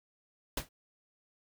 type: noise with exponential decay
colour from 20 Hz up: pink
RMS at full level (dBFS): -29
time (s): 0.57-0.69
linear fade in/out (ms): 5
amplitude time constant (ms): 24
effects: none

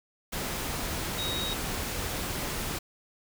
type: tone in noise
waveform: sine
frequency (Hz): 3778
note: A#7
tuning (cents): +22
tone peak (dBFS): -32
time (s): 1.18-1.54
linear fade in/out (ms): 10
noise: pink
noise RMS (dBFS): -33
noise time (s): 0.32-2.79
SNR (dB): -2
effects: none

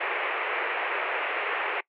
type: band-pass noise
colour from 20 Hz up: white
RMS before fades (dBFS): -29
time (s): 0-1.81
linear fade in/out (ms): 10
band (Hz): 370 to 2600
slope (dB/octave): 48
effects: noise-tail reverb RT60 0.1 s tail -23 dB re dry + MP3 96 kbps

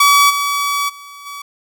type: tone with level steps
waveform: sawtooth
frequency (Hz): 1141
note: C#6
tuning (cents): +50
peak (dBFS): -4 / -12 / -30 / -24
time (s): 0-1.42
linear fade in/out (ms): 5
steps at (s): 0.29 / 0.88 / 1.25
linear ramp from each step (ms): 20
effects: none

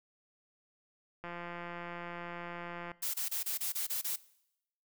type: click train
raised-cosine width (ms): 0.5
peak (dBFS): -28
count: 291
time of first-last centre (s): 1.24-2.916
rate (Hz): 173
type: noise bursts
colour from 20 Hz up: blue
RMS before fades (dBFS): -35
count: 8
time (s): 3.02-4.162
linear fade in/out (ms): 10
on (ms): 120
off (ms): 26
effects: noise-tail reverb RT60 0.8 s tail -20 dB re dry

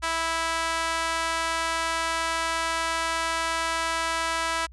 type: tone with high-pass filter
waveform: sawtooth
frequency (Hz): 328.5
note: E4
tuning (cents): -6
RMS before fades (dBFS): -27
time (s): 0.02-4.67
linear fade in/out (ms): 20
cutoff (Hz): 1100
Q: 1.4
effects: added 60 Hz sine -44 dBFS peak until 4.72 s + resampled to 24000 Hz

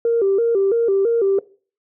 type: tone with vibrato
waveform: sine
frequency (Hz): 426.6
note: G#4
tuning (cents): +46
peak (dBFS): -13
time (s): 0.05-1.39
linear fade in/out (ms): 2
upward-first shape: square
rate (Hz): 3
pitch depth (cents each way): 150
effects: noise-tail reverb RT60 0.4 s tail -20 dB re dry + tanh soft clip ceiling -9 dBFS

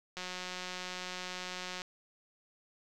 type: click train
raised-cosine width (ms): 0.2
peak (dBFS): -23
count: 301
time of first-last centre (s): 0.17-1.818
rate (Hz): 182
effects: none

